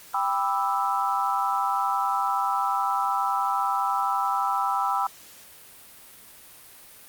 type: chord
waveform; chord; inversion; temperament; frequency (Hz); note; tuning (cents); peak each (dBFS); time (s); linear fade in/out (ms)
sine; E minor seventh; first; just; 791.1 / 988.9 / 1186.7 / 1318.5; G5 / B5 / D6 / E6; +16 / +2 / +18 / 0; -27 / -27 / -32 / -27; 0.14-5.07; 5
effects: white hiss -48 dBFS RMS until 7.08 s + Opus 48 kbps